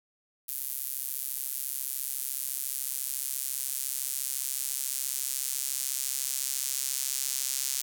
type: tone with high-pass filter sweep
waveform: sawtooth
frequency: 134.1 Hz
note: C3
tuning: 43 cents sharp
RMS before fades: -33 dBFS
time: 0.48-7.82 s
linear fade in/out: 10 ms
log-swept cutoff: 12000 to 6900 Hz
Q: 1.1
effects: none